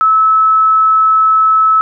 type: tone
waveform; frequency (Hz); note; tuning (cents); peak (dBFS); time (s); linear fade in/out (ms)
sine; 1300; E6; -24; -6; 0.01-1.81; 0
effects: none